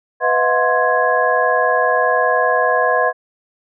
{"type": "tone cluster", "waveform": "sine", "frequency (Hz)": [497.8, 639, 719, 1050, 1665], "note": ["B4", "D#5", "F#5", "C6", "G#6"], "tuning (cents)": [14, 46, -50, 6, 4], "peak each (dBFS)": -19, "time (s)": [0.2, 3.13], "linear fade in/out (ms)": 50, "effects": []}